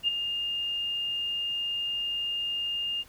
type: tone with ADSR envelope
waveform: sine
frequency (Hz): 2819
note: F7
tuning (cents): +16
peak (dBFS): -20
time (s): 0.03-3.04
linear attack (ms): 49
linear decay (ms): 12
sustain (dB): -8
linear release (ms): 36
effects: pink hiss -55 dBFS RMS until 3.08 s